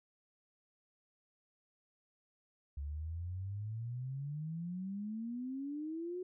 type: exponential sweep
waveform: sine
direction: up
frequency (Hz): 69.3 to 370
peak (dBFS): -38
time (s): 2.77-6.23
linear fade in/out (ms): 5
effects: none